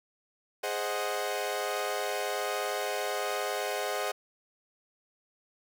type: chord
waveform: sawtooth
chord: Ab dominant seventh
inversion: none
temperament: equal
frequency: 415.3 / 523.3 / 622.3 / 740 Hz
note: Ab4 / C5 / Eb5 / Gb5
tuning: 0 / 0 / 0 / 0 cents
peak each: -32 dBFS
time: 0.63-4.12 s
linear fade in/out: 10 ms
effects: none